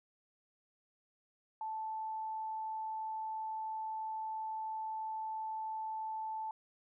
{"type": "tone", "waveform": "sine", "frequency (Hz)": 877, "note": "A5", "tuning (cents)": -6, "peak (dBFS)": -37, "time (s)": [1.61, 6.51], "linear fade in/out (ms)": 2, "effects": []}